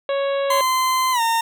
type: harmonic tone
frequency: 554.4 Hz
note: C#5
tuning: in tune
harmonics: 1 / 2 / 3 / 4 / 5 / 6 / 7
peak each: -19 / -29 / -34 / -37 / -37 / -38 / -38 dBFS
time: 0.09-0.61 s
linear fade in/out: 2 ms
type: tone with pitch glide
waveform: 40% pulse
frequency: 1033 to 915 Hz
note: C6 to A#5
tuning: -22 to -32 cents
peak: -16 dBFS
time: 0.5-1.41 s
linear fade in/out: 5 ms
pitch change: -210 cents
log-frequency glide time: 1.12-1.21 s
effects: none